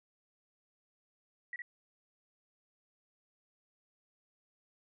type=tone with echo; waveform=sine; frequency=1931 Hz; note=B6; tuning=39 cents flat; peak=-38 dBFS; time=1.53-1.56 s; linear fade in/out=2 ms; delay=60 ms; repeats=1; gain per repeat=-2 dB; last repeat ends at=1.62 s; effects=none